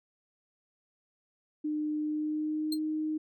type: tone with pitch glide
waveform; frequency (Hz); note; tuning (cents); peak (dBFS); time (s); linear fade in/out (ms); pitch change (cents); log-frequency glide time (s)
sine; 303 to 309.7; D#4 to D#4; -46 to -8; -29; 1.64-3.18; 10; +38; 2.01-2.81
type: tone with exponential decay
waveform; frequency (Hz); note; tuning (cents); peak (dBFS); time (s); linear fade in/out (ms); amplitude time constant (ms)
sawtooth; 4186; C8; 0; -27; 2.72-2.79; 5; 15
effects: none